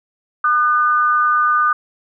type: tone pair together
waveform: sine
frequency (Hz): 1213 / 1495.6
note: D#6 / F#6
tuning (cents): -44 / +18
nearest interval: major third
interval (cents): 362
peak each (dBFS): -13 / -18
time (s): 0.44-1.73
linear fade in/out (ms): 5
effects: none